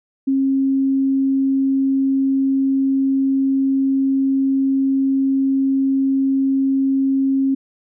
sine tone, 270 Hz, C#4, 45 cents flat, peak -14 dBFS, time 0.27-7.55 s, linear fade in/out 10 ms, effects none

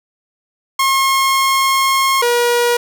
sawtooth tone pair in turn, 1077 / 479.7 Hz, C6 / A#4, +50 / +50 cents, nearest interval octave + major second, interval 1400 cents, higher first, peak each -8 dBFS, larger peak neither, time 0.79-2.22 / 2.22-2.77 s, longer first, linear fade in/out 5 ms, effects none

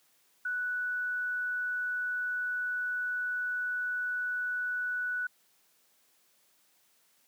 sine tone, 1480 Hz, F#6, in tune, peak -30 dBFS, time 0.45-5.27 s, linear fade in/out 5 ms, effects white hiss -68 dBFS RMS until 7.27 s + high-pass 150 Hz 12 dB/octave

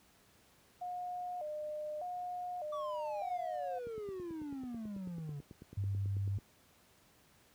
sine tone with vibrato, 659.3 Hz, E5, in tune, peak -38 dBFS, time 0.81-3.79 s, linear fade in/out 10 ms, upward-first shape square, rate 0.83 Hz, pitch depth 150 cents each way
triangle exponential sweep, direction down, 1178 to 139 Hz, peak -38 dBFS, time 2.72-5.4 s, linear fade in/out 10 ms
click train, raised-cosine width 3 ms, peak -36 dBFS, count 24, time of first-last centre 3.87-6.386 s, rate 9.14 Hz
sine tone, 98.9 Hz, G2, 16 cents sharp, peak -32 dBFS, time 5.77-6.38 s, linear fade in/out 5 ms
effects pink hiss -66 dBFS RMS until 7.54 s + high-pass 60 Hz 12 dB/octave

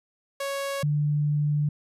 sawtooth / sine tone pair in turn, 554.4 / 147.86 Hz, C#5 / D3, 0 / +12 cents, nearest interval octave + major seventh, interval 2288 cents, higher first, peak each -24 / -21 dBFS, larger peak second, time 0.4-0.83 / 0.83-1.69 s, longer second, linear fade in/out 5 ms, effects resampled to 32000 Hz

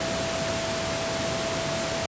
sine tone in noise, 659.3 Hz, E5, in tune, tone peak -30 dBFS, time 0-2.06 s, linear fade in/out 5 ms, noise pink, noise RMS -28 dBFS, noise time 0-2.06 s, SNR -5 dB, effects high-pass 100 Hz 12 dB/octave + resampled to 16000 Hz

